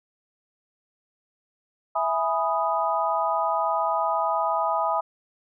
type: chord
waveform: sine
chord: E major seventh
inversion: none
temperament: equal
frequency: 659.3 / 830.6 / 987.8 / 1244.5 Hz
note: E5 / G#5 / B5 / D#6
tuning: 0 / 0 / 0 / 0 cents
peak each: -27 dBFS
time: 1.95-5.01 s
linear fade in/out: 10 ms
effects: none